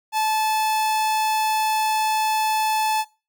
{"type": "tone", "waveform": "45% pulse", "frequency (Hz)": 869, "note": "A5", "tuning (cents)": -22, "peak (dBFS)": -19, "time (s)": [0.12, 3.05], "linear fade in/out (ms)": 50, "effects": ["noise-tail reverb RT60 0.3 s tail -20 dB re dry"]}